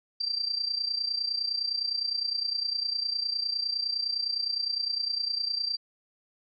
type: tone with amplitude modulation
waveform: sine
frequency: 4699 Hz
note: D8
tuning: in tune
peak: -24 dBFS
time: 0.2-5.77 s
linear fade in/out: 10 ms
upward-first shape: sine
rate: 29.8 Hz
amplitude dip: 75%
effects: none